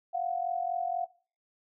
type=tone pair together; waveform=sine; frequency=695 / 739.1 Hz; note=F5 / F#5; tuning=-9 / -2 cents; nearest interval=minor second; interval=107 cents; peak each=-31 / -32 dBFS; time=0.13-1.06 s; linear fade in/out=20 ms; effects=noise-tail reverb RT60 0.4 s tail -20 dB re dry